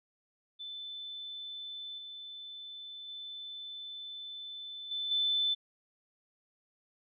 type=tone with level steps; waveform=sine; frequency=3520 Hz; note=A7; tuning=in tune; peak=-40 / -43 / -41 / -33 / -27 dBFS; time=0.59-5.55 s; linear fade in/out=20 ms; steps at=1.98 / 3.08 / 4.91 / 5.11 s; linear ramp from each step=5 ms; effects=none

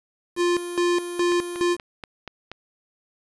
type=tone with tremolo; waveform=square; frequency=350 Hz; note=F4; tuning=4 cents sharp; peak=-19 dBFS; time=0.36-1.77 s; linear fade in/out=50 ms; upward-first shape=square; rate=2.4 Hz; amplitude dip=75%
type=click train; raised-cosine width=0.3 ms; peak=-19 dBFS; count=6; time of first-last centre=1.32-2.516 s; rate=4.18 Hz
effects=resampled to 22050 Hz + 7-bit

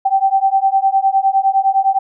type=beating tone pair; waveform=sine; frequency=772 / 781.8 Hz; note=G5 / G5; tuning=-27 / -5 cents; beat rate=9.8 Hz; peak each=-14 dBFS; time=0.05-1.99 s; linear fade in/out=10 ms; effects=none

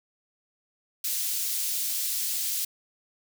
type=high-pass noise; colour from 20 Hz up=white; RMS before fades=-29 dBFS; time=1.04-2.65 s; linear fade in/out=5 ms; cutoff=3900 Hz; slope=12 dB/octave; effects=none

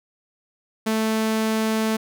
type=tone; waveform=sawtooth; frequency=220 Hz; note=A3; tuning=in tune; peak=-16 dBFS; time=0.86-1.97 s; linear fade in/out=10 ms; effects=none

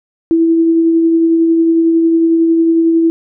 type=tone with tremolo; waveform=sine; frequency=329.6 Hz; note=E4; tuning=in tune; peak=-6 dBFS; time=0.31-3.1 s; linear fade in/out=0 ms; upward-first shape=triangle; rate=11 Hz; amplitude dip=30%; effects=none

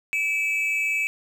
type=tone pair together; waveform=triangle; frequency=2315 / 2594 Hz; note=D7 / E7; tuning=-25 / -28 cents; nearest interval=major second; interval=197 cents; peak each=-23 dBFS; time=0.13-1.07 s; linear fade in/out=0 ms; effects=none

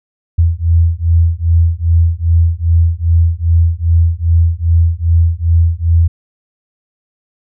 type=beating tone pair; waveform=sine; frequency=82.41 / 84.91 Hz; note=E2 / F2; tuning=0 / -48 cents; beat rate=2.5 Hz; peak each=-11 dBFS; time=0.38-6.08 s; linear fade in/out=10 ms; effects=none

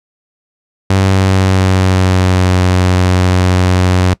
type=tone with pitch glide; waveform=sawtooth; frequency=96 to 91.51 Hz; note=G2 to F#2; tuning=-36 to -19 cents; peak=-4 dBFS; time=0.9-4.14 s; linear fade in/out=5 ms; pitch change=-83 cents; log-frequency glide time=1.04-2.55 s; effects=noise-tail reverb RT60 0.1 s tail -21 dB re dry + low-pass 8000 Hz 12 dB/octave

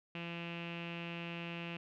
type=tone with low-pass filter; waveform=sawtooth; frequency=170 Hz; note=F3; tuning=46 cents flat; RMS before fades=-43 dBFS; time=0.15-1.77 s; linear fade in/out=2 ms; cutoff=2700 Hz; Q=7.2; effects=none

